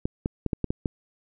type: clicks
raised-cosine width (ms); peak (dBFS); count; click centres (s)
3; -12; 7; 0.055 / 0.259 / 0.463 / 0.532 / 0.643 / 0.705 / 0.858
effects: none